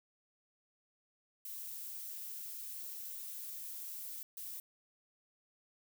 violet noise bursts at uneven times, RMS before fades -45 dBFS, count 2, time 1.45-4.23 / 4.37-4.6 s, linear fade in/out 2 ms, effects none

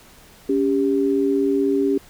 sine tone pair together, 280 / 396 Hz, C#4 / G4, +18 / +18 cents, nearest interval tritone, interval 600 cents, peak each -19 dBFS, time 0.49-1.98 s, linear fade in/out 5 ms, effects pink hiss -48 dBFS RMS until 2.09 s

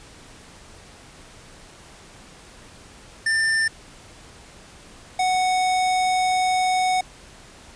square tone pair in turn, 1789 / 740.5 Hz, A6 / F#5, +28 / +1 cents, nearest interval octave + minor third, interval 1527 cents, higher first, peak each -19 dBFS, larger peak neither, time 3.26-3.68 / 5.19-7.01 s, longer second, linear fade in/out 5 ms, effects pink hiss -46 dBFS RMS until 7.75 s + resampled to 22050 Hz

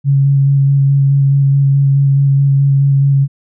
sine tone with vibrato, 138.59 Hz, C#3, in tune, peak -7 dBFS, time 0.04-3.28 s, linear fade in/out 50 ms, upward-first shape square, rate 4.7 Hz, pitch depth 11 cents each way, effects none

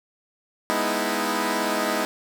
10% pulse chord, E major seventh, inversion first, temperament equal, 207.7 / 246.9 / 311.1 / 329.6 Hz, G#3 / B3 / D#4 / E4, 0 / 0 / 0 / 0 cents, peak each -20 dBFS, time 0.7-2.05 s, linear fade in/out 0 ms, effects none

